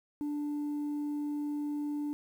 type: tone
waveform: sine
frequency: 293.7 Hz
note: D4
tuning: in tune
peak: -29 dBFS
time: 0.21-2.13 s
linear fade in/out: 0 ms
effects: tanh soft clip ceiling -31 dBFS + 10-bit